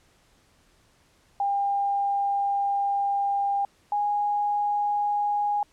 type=tone pair in turn; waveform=sine; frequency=801 / 824.5 Hz; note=G5 / G#5; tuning=+37 / -13 cents; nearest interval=minor second; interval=50 cents; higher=second; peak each=-22 dBFS; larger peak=neither; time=1.4-3.65 / 3.92-5.63 s; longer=first; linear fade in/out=2 ms; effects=pink hiss -62 dBFS RMS until 5.72 s + low-pass 10000 Hz 12 dB/octave